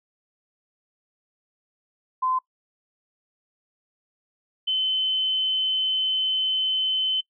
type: tone pair in turn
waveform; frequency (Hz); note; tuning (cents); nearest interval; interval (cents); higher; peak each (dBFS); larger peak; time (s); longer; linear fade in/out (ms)
sine; 1028 / 3055; C6 / G7; -31 / -45; octave + perfect fifth; 1886; second; -21 / -21; neither; 2.22-2.39 / 4.67-7.21; second; 10
effects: noise-tail reverb RT60 0.1 s tail -21 dB re dry